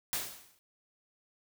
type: noise with exponential decay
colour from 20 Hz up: white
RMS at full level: -31 dBFS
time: 0.13-0.59 s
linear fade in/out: 0 ms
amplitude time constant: 100 ms
effects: none